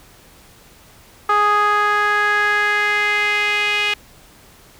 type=tone with band-pass filter sweep; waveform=sawtooth; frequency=415.3 Hz; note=G#4; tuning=in tune; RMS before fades=-17 dBFS; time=1.29-3.94 s; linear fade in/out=5 ms; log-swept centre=1200 to 2600 Hz; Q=3.7; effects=pink hiss -47 dBFS RMS until 4.79 s